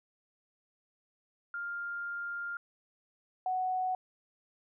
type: tone pair in turn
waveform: sine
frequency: 1401 / 742.2 Hz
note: F6 / F#5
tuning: +5 / +5 cents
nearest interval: major seventh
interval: 1100 cents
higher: first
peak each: -35 / -29 dBFS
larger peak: second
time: 1.54-2.57 / 3.46-3.95 s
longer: first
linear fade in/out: 2 ms
effects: none